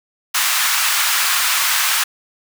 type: high-pass noise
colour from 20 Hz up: pink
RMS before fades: -17 dBFS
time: 0.34-2.04 s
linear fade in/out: 10 ms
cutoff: 1100 Hz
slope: 24 dB/octave
effects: none